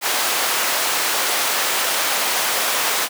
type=high-pass noise; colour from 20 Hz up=pink; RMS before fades=-20 dBFS; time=0.01-3.09 s; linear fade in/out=50 ms; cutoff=700 Hz; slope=12 dB/octave; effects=none